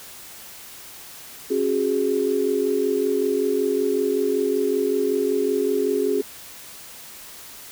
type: chord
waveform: sine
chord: C# suspended fourth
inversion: none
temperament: equal with one note detuned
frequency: 272.7 / 370 / 415.3 Hz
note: C#4 / F#4 / G#4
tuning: -28 / 0 / 0 cents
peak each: -26 / -24 / -21 dBFS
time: 1.5-6.22 s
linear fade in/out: 10 ms
effects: white hiss -41 dBFS RMS until 7.71 s